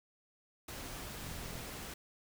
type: noise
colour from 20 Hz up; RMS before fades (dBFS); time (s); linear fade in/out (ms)
pink; -45; 0.68-1.94; 5
type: click train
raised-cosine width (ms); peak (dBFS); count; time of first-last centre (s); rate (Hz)
5; -37; 17; 1.22-1.603; 41.8
effects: none